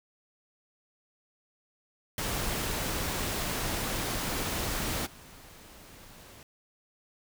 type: noise with level steps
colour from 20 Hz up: pink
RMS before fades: -32 / -51 dBFS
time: 2.18-6.43 s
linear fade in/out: 2 ms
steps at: 5.05 s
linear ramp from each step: 20 ms
effects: none